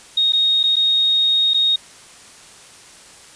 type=tone with dropouts; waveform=sine; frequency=3729 Hz; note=A#7; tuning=in tune; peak=-13 dBFS; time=0.17-1.76 s; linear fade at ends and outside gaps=5 ms; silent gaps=0.323-0.332 / 0.631-0.637 / 0.758-0.765 / 1.536-1.543 s; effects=white hiss -43 dBFS RMS until 3.35 s + resampled to 22050 Hz